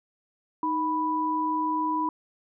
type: tone pair together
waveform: sine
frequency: 311.1 / 987 Hz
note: D#4 / B5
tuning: 0 / -1 cents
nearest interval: octave + minor sixth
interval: 1999 cents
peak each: -29 / -25 dBFS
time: 0.63-2.09 s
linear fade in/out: 2 ms
effects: none